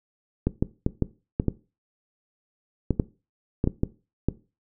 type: clicks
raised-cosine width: 3 ms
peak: -8 dBFS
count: 12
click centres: 0.47 / 0.625 / 0.864 / 1.023 / 1.399 / 1.483 / 2.907 / 2.998 / 3.641 / 3.674 / 3.834 / 4.286 s
effects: noise-tail reverb RT60 0.3 s tail -18 dB re dry